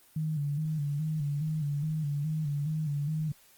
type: tone with vibrato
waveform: sine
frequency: 150 Hz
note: D3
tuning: 37 cents sharp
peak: -28 dBFS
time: 0.16-3.32 s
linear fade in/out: 5 ms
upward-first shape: square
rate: 2.4 Hz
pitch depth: 69 cents each way
effects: white hiss -60 dBFS RMS until 3.57 s + Opus 24 kbps